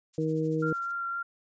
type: noise with tremolo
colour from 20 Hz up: violet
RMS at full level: -48 dBFS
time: 0.13-0.92 s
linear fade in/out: 10 ms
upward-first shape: sine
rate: 13 Hz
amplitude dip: 85%
type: harmonic tone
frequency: 157.9 Hz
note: D#3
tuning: 26 cents sharp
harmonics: 1 / 2 / 3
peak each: -30 / -30 / -30 dBFS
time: 0.18-0.73 s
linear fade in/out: 2 ms
type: tone with vibrato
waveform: sine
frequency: 1380 Hz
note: F6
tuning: 21 cents flat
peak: -30 dBFS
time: 0.62-1.23 s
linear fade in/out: 10 ms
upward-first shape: sine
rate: 3.9 Hz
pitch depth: 9 cents each way
effects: resampled to 16000 Hz